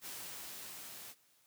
white noise with level ramp, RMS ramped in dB -45 to -50 dBFS, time 0.01-1.15 s, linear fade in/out 50 ms, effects white hiss -70 dBFS RMS until 1.46 s + high-pass 80 Hz 12 dB/octave

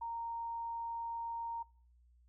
sine tone, 927 Hz, A#5, 10 cents flat, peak -38 dBFS, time 0.01-1.63 s, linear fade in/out 10 ms, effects noise-tail reverb RT60 0.6 s tail -25 dB re dry + added 60 Hz sine -63 dBFS peak until 2.28 s

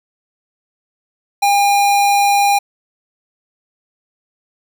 square tone, 807 Hz, G#5, 50 cents flat, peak -11 dBFS, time 1.42-2.59 s, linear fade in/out 10 ms, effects none

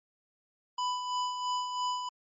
square tone with tremolo, 995 Hz, B5, 13 cents sharp, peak -29 dBFS, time 0.78-2.09 s, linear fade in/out 5 ms, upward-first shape sine, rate 3 Hz, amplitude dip 50%, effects MP3 32 kbps

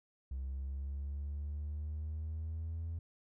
triangle linear sweep, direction up, 65.41 to 83.4 Hz, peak -34 dBFS, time 0.31-2.99 s, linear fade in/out 5 ms, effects tanh soft clip ceiling -33 dBFS

